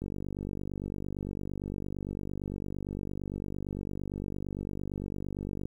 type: click train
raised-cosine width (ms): 3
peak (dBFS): -23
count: 276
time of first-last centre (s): 0.02-5.655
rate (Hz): 48.8
effects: 10-bit